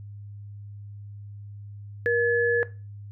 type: tone pair together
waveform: sine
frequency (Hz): 474.1 / 1712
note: A#4 / A6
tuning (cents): +29 / -48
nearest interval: octave + minor seventh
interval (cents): 2223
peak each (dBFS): -22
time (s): 2.06-2.63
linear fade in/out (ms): 0
effects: noise-tail reverb RT60 0.3 s tail -17 dB re dry + added 102 Hz sine -38 dBFS peak until 3.11 s